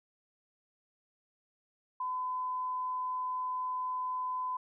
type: tone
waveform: sine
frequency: 1012 Hz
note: B5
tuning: 42 cents sharp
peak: -32 dBFS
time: 2-4.57 s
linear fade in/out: 5 ms
effects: none